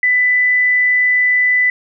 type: tone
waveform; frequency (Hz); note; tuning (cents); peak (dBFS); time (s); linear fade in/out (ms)
sine; 1993; B6; +15; -10; 0.03-1.7; 2
effects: none